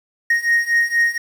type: beating tone pair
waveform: triangle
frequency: 1864.7 / 1868.9 Hz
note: A#6 / A#6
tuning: 0 / +4 cents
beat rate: 4.2 Hz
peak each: -17 / -15 dBFS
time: 0.3-1.18 s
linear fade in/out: 5 ms
effects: 7-bit